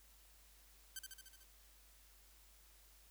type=tone with echo; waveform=5% pulse; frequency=1549 Hz; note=G6; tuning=21 cents flat; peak=-33 dBFS; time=0.96-0.99 s; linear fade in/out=2 ms; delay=74 ms; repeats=6; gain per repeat=-3 dB; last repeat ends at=1.434 s; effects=added 50 Hz sine -66 dBFS peak until 3.1 s + white hiss -67 dBFS RMS until 3.1 s